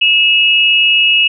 sine tone pair together, 2623 / 2884 Hz, E7 / F#7, -9 / -45 cents, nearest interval major second, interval 164 cents, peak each -10 dBFS, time 0.01-1.28 s, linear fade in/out 10 ms, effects none

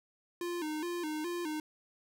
square tone with vibrato, 327.2 Hz, E4, 13 cents flat, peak -35 dBFS, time 0.41-1.6 s, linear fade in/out 2 ms, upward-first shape square, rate 2.4 Hz, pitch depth 110 cents each way, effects none

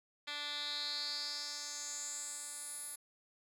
10% pulse tone with band-pass filter sweep, 292.5 Hz, D4, 7 cents flat, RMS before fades -42 dBFS, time 0.27-2.96 s, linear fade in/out 10 ms, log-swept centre 3100 to 11000 Hz, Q 4.8, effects none

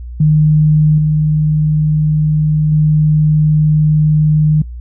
sine tone with level steps, 153.3 Hz, D#3, 25 cents flat, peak -6 / -9 / -7 dBFS, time 0.2-4.62 s, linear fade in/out 5 ms, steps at 0.98 / 2.72 s, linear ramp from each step 2 ms, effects noise-tail reverb RT60 0.1 s tail -23 dB re dry + added 60 Hz sine -24 dBFS peak until 4.8 s

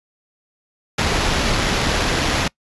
pink noise with sample-and-hold, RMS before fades -19 dBFS, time 0.98-2.48 s, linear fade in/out 5 ms, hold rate 8820 Hz, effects noise-tail reverb RT60 0.1 s tail -24 dB re dry + resampled to 24000 Hz

